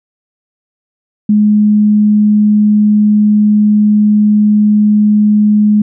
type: tone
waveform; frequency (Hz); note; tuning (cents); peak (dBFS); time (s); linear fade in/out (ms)
sine; 210; G#3; +19; -5; 1.29-5.82; 5
effects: none